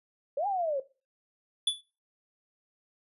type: linear two-way sweep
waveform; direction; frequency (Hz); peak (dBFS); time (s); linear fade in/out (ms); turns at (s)
sine; up then down; 521 to 829 to 521; -27; 0.37-0.8; 5; 0.47
type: tone with exponential decay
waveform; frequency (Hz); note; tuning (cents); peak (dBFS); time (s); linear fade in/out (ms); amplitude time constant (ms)
square; 3454; A7; -33; -21; 1.67-1.81; 5; 30
effects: noise-tail reverb RT60 0.3 s tail -17 dB re dry + resampled to 32000 Hz